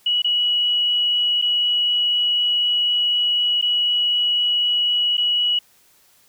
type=tone with dropouts; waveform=sine; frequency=2926 Hz; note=F#7; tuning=20 cents flat; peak=-16 dBFS; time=0.06-5.59 s; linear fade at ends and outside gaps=5 ms; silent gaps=0.22-0.244 / 1.416-1.422 / 3.614-3.624 / 5.17-5.178 s; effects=white hiss -56 dBFS RMS until 6.28 s